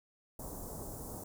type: band-stop noise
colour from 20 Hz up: pink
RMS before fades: -44 dBFS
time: 0.39-1.24 s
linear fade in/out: 5 ms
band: 960 to 7200 Hz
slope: 24 dB/octave
effects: none